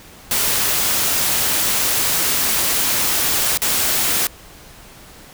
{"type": "noise with dropouts", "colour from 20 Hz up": "white", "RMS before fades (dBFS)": -18, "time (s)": [0.31, 4.27], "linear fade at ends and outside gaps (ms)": 2, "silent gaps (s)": [3.575, 3.618], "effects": ["pink hiss -42 dBFS RMS until 5.33 s"]}